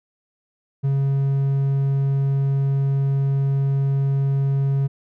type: tone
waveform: triangle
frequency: 137.6 Hz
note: C#3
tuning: 12 cents flat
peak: -15 dBFS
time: 0.83-4.88 s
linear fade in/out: 20 ms
effects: none